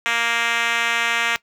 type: tone with band-pass filter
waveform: 5% pulse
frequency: 233.1 Hz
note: A#3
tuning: in tune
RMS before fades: -21 dBFS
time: 0.06-1.36 s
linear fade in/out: 0 ms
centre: 2400 Hz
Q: 0.84
effects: noise-tail reverb RT60 0.1 s tail -19 dB re dry